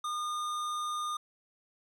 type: tone with hard clipping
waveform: sine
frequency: 1217 Hz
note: D#6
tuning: 39 cents flat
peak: -34 dBFS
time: 0.04-1.17 s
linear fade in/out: 5 ms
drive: 14 dB
effects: none